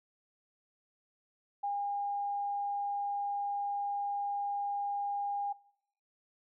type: tone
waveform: sine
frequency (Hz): 810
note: G#5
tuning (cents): -43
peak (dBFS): -31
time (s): 1.63-5.53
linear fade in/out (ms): 10
effects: noise-tail reverb RT60 0.7 s tail -22 dB re dry